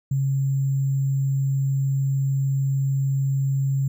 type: tone with sample-and-hold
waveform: sine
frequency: 136.6 Hz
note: C#3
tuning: 25 cents flat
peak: -19 dBFS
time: 0.11-3.88 s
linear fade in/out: 5 ms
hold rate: 7350 Hz
effects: none